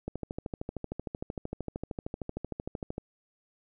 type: click train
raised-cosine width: 2 ms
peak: -21 dBFS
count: 39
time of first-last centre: 0.08-2.981 s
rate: 13.1 Hz
effects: none